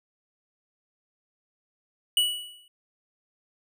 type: tone with exponential decay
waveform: square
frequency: 2941 Hz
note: F#7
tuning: 11 cents flat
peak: -18 dBFS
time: 2.17-2.68 s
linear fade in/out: 2 ms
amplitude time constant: 110 ms
effects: none